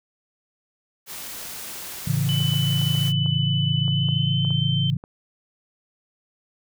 white noise, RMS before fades -35 dBFS, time 1.06-3.13 s, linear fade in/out 50 ms
sine chord, A major, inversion none, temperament equal, 110 / 138.59 / 164.81 Hz, A2 / C#3 / E3, 0 / 0 / 0 cents, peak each -26 / -22 / -25 dBFS, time 2.07-4.97 s, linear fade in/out 5 ms
sine tone with pitch glide, 2997 to 3099 Hz, F#7 to G7, +22 to -21 cents, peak -25 dBFS, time 2.29-4.9 s, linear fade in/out 0 ms, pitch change +57 cents, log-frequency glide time 3.85-4.63 s
clicks, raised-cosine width 1 ms, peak -26 dBFS, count 10, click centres 2.404 / 2.537 / 2.816 / 2.951 / 3.261 / 3.88 / 4.087 / 4.449 / 4.506 / 5.039 s
effects none

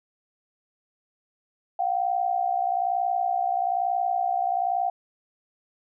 sine tone pair together, 707.9 / 769 Hz, F5 / G5, +23 / -33 cents, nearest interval minor second, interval 144 cents, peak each -25 / -25 dBFS, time 1.79-4.9 s, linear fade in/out 5 ms, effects none

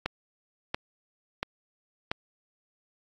click train, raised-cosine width 0.3 ms, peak -12 dBFS, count 4, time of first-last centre 0.06-2.115 s, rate 1.46 Hz, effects AAC 48 kbps

